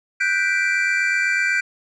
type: chord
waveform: triangle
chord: G major seventh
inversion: third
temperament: equal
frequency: 1480 / 1568 / 1975.5 / 2349 Hz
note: F#6 / G6 / B6 / D7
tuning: 0 / 0 / 0 / 0 cents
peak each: -23 / -20 / -24 / -20 dBFS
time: 0.2-1.61 s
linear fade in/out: 10 ms
effects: resampled to 24000 Hz